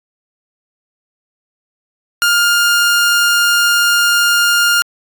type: tone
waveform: sawtooth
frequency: 1409 Hz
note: F6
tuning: 15 cents sharp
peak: -6 dBFS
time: 2.22-4.82 s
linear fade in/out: 0 ms
effects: AAC 64 kbps